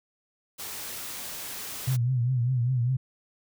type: noise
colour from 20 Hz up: white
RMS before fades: -37 dBFS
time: 0.58-1.97 s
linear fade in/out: 20 ms
type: tone with vibrato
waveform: sine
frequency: 124.3 Hz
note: B2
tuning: 12 cents sharp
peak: -22 dBFS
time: 1.87-2.97 s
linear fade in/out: 10 ms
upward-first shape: triangle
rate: 5 Hz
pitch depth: 120 cents each way
effects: none